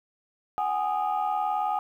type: tone cluster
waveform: sine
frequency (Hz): 748 / 827 / 1239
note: F#5 / G#5 / D#6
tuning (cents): +19 / -8 / -8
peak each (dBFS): -28 / -26 / -31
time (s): 0.58-1.79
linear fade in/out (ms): 0
effects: tanh soft clip ceiling -18 dBFS + 10-bit